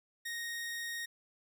sawtooth tone, 1864.7 Hz, A#6, in tune, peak -34 dBFS, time 0.25-1.06 s, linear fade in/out 10 ms, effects none

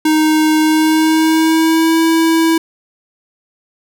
square tone with pitch glide, 311.1 to 326.6 Hz, D#4 to E4, 0 to -16 cents, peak -10 dBFS, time 0.05-2.58 s, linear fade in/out 5 ms, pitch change +84 cents, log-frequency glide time 0.61-2.01 s, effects none

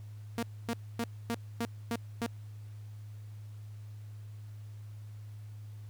sawtooth tone bursts, 233.1 Hz, A#3, in tune, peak -27 dBFS, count 7, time 0.38-2.262 s, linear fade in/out 0 ms, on 46 ms, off 260 ms, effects added 105 Hz sine -43 dBFS peak until 5.89 s + pink hiss -65 dBFS RMS until 5.89 s

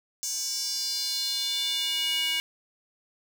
square tone with high-pass filter sweep, 321.5 Hz, E4, 43 cents flat, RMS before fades -29 dBFS, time 0.23-2.4 s, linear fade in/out 0 ms, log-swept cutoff 6300 to 2600 Hz, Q 4.8, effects 9-bit

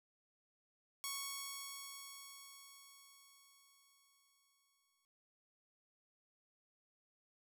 5% pulse tone with exponential decay, 1108.7 Hz, C#6, in tune, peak -28 dBFS, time 1.04-5.05 s, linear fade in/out 0 ms, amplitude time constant 870 ms, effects none

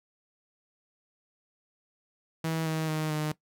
sawtooth tone with pitch steps, 161.6 / 158.64 / 155.74 / 152.88 Hz, E3 / D#3 / D#3 / D#3, -34 / +34 / +2 / -30 cents, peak -24 dBFS, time 2.44-3.32 s, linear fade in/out 5 ms, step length 220 ms, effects noise-tail reverb RT60 0.1 s tail -18 dB re dry

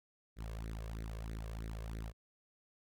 sawtooth tone with flanger, 55 Hz, A1, in tune, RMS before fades -43 dBFS, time 0.36-2.13 s, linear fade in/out 50 ms, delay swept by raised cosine 0.48 to 1.88 ms, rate 3.1 Hz, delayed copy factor +0.8, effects none

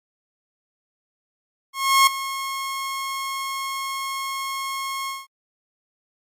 sawtooth tone with ADSR envelope, 1084 Hz, C#6, 39 cents flat, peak -7 dBFS, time 1.73-5.27 s, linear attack 340 ms, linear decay 4 ms, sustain -15 dB, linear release 190 ms, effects MP3 64 kbps

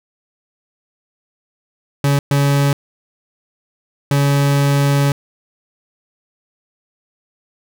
40% pulse tone bursts at uneven times, 141.2 Hz, C#3, 32 cents sharp, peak -11 dBFS, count 3, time 2.04-2.19 / 2.31-2.73 / 4.11-5.12 s, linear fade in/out 2 ms, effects none

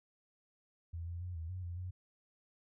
sine tone with pitch steps, 83.9 / 86 / 89.6 / 81.4 / 92 / 86.9 / 91 Hz, E2 / F2 / F2 / E2 / F#2 / F2 / F#2, +31 / -26 / +45 / -21 / -9 / -8 / -28 cents, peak -39 dBFS, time 0.93-1.91 s, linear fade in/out 10 ms, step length 140 ms, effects none

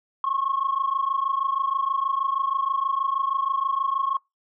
sine tone pair together, 1070.7 / 1097 Hz, C6 / C#6, +40 / -18 cents, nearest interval unison, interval 42 cents, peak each -24 dBFS, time 0.24-4.17 s, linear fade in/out 2 ms, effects noise-tail reverb RT60 0.2 s tail -24 dB re dry + tanh soft clip ceiling -15 dBFS

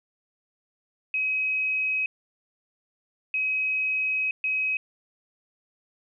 sine tone bursts at uneven times, 2540 Hz, D#7, 35 cents sharp, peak -23 dBFS, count 3, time 1.14-2.06 / 3.34-4.31 / 4.44-4.77 s, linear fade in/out 2 ms, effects none

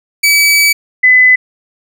sawtooth / sine tone pair in turn, 2290 / 2011 Hz, D7 / B6, -44 / +31 cents, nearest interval major second, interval 225 cents, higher first, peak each -3 dBFS, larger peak neither, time 0.23-0.73 / 1.03-1.36 s, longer first, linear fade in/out 10 ms, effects none

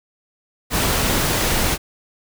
pink noise, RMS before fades -19 dBFS, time 0.7-1.78 s, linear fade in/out 50 ms, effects none

